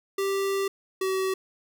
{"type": "tone pair in turn", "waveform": "square", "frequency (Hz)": [392, 380], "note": ["G4", "F#4"], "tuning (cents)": [0, 46], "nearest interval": "minor second", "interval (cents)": 54, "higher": "first", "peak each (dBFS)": -25, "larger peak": "neither", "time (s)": [[0.18, 0.68], [1.01, 1.34]], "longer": "first", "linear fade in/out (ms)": 5, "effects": []}